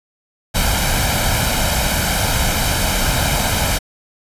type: noise with comb filter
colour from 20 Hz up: pink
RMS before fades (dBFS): -17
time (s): 0.54-3.79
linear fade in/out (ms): 20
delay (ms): 1.3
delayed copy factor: +0.6
effects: resampled to 32000 Hz